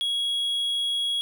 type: tone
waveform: triangle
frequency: 3322 Hz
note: G#7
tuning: in tune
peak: -22 dBFS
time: 0.01-1.21 s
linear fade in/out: 0 ms
effects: none